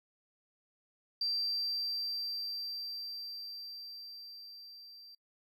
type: tone with level ramp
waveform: triangle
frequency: 4699 Hz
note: D8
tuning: in tune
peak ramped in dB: -27 to -50 dBFS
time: 1.21-5.15 s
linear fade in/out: 5 ms
effects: noise-tail reverb RT60 0.1 s tail -23 dB re dry + tanh soft clip ceiling -28 dBFS